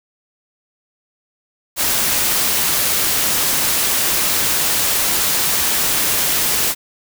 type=noise; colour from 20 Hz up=white; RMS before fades=-17 dBFS; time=1.76-6.75 s; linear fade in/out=50 ms; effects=none